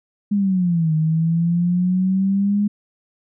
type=exponential two-way sweep; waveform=sine; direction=down then up; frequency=207.7 to 155.56 to 207.7 Hz; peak=-15 dBFS; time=0.31-2.68 s; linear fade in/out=10 ms; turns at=0.94 s; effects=none